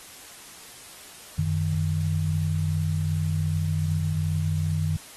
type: tone pair together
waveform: sine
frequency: 92.5 / 155.12 Hz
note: F#2 / D#3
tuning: 0 / -5 cents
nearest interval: major sixth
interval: 895 cents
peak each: -25 dBFS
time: 1.38-4.97 s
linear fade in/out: 5 ms
effects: white hiss -45 dBFS RMS until 5.16 s + AAC 32 kbps